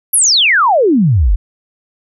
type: exponential sweep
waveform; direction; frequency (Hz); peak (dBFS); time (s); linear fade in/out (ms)
sine; down; 11990 to 40; -7; 0.13-1.36; 10
effects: none